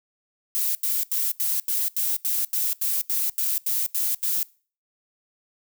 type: noise bursts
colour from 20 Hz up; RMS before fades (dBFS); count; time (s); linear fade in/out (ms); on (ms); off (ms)
violet; -24; 14; 0.55-4.429; 0; 200; 83
effects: noise-tail reverb RT60 0.4 s tail -23 dB re dry